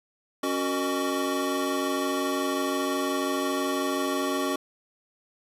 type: tone cluster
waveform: square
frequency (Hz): 276.2 / 369.1 / 463.4 / 611 / 1133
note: C#4 / F#4 / A#4 / D#5 / C#6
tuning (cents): -6 / -4 / -10 / -32 / +37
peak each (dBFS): -30 / -32 / -37 / -34 / -33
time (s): 0.43-4.56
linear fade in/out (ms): 5
effects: resampled to 32000 Hz